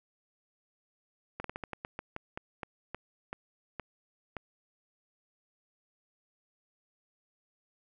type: slowing click train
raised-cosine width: 0.5 ms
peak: -22 dBFS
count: 15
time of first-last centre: 1.4-4.367 s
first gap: 43 ms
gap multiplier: 1.22
effects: none